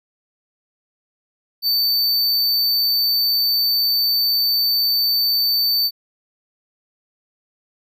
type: tone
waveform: square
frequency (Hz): 4558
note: C#8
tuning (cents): +47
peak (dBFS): -16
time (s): 1.62-5.91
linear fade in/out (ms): 50
effects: none